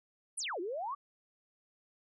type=exponential two-way sweep; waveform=sine; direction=down then up; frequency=11175 to 329.6 to 1198 Hz; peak=-35 dBFS; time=0.37-0.95 s; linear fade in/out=10 ms; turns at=0.6 s; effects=none